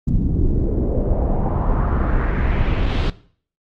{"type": "noise with low-pass filter sweep", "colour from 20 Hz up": "brown", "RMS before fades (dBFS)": -18, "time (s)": [0.07, 3.1], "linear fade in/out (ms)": 2, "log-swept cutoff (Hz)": [220, 3800], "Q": 2.2, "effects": ["noise-tail reverb RT60 0.5 s tail -18 dB re dry", "Opus 24 kbps"]}